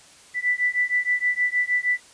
sine beating tone pair, 1975.5 / 1981.9 Hz, B6 / B6, 0 / +6 cents, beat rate 6.4 Hz, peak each -23 dBFS, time 0.34-2 s, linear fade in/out 50 ms, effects white hiss -50 dBFS RMS until 2.13 s + resampled to 22050 Hz

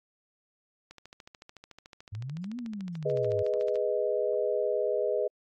click train, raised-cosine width 0.2 ms, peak -30 dBFS, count 40, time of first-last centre 0.91-3.757 s, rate 13.7 Hz
sine exponential two-way sweep, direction up then down, 98.1 to 250.9 to 98.1 Hz, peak -34 dBFS, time 2.12-3.43 s, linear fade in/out 10 ms, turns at 2.58 s
sine chord, G# minor, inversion none, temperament equal, 415.3 / 493.9 / 622.3 Hz, G#4 / B4 / D#5, 0 / 0 / 0 cents, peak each -30 dBFS, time 3.05-5.28 s, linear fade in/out 10 ms
effects AAC 48 kbps

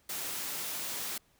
white high-pass noise, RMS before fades -37 dBFS, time 0.09-1.18 s, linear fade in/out 5 ms, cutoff 120 Hz, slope 12 dB/octave, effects pink hiss -68 dBFS RMS until 1.39 s

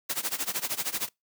white noise with tremolo, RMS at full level -28 dBFS, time 0.09-1.09 s, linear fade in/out 10 ms, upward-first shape sine, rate 13 Hz, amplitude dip 90%, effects noise-tail reverb RT60 0.2 s tail -26 dB re dry + high-pass 150 Hz 12 dB/octave

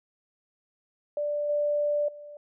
sine tone with level steps, 588 Hz, D5, 2 cents sharp, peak -26 / -23 / -41 dBFS, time 1.17-2.37 s, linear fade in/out 2 ms, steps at 1.49 / 2.08 s, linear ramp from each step 5 ms, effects none

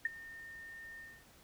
sine tone with ADSR envelope, 1822 Hz, A#6, 40 cents flat, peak -27 dBFS, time 0.05-1.25 s, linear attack 4 ms, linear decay 20 ms, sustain -20 dB, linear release 250 ms, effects pink hiss -62 dBFS RMS until 1.43 s

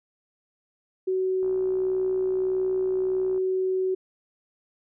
sine tone, 374.9 Hz, F#4, 23 cents sharp, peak -22 dBFS, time 1.07-3.95 s, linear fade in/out 10 ms
click train, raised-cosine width 1 ms, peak -32 dBFS, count 121, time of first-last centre 1.43-3.378 s, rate 61.6 Hz
effects none

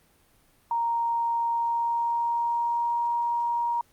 sine tone with pitch glide, 932.3 to 944.2 Hz, A#5 to A#5, 0 to +22 cents, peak -23 dBFS, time 0.71-3.81 s, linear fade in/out 2 ms, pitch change +22 cents, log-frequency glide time 1.5-3.1 s, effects pink hiss -62 dBFS RMS until 3.92 s + Opus 32 kbps

